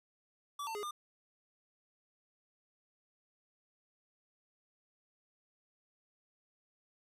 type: tone with pitch steps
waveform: square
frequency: 1154 / 898 / 415 / 1205 Hz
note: D6 / A5 / G#4 / D6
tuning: -31 / +35 / -1 / +44 cents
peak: -39 dBFS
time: 0.59-0.91 s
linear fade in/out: 5 ms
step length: 80 ms
effects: resampled to 32000 Hz